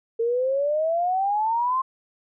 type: exponential sweep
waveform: sine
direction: up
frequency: 452.5 to 1065 Hz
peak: -20 dBFS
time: 0.19-1.82 s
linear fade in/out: 10 ms
effects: none